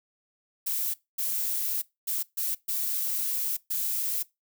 violet noise bursts at uneven times, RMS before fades -29 dBFS, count 6, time 0.66-0.94 / 1.18-1.82 / 2.07-2.23 / 2.37-2.55 / 2.68-3.57 / 3.7-4.23 s, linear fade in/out 10 ms, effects noise-tail reverb RT60 0.2 s tail -21 dB re dry

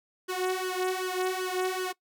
sawtooth tone with flanger, 370 Hz, F#4, in tune, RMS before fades -30 dBFS, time 0.28-1.93 s, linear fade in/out 20 ms, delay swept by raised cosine 0.63 to 2.83 ms, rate 2.6 Hz, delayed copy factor +0.8, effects noise-tail reverb RT60 0.1 s tail -21 dB re dry

